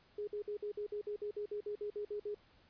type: tone bursts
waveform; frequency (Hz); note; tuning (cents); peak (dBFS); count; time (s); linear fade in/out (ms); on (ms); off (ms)
sine; 415.3; G#4; 0; -37; 15; 0.18-2.346; 5; 94; 54
effects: pink hiss -67 dBFS RMS until 2.69 s + resampled to 11025 Hz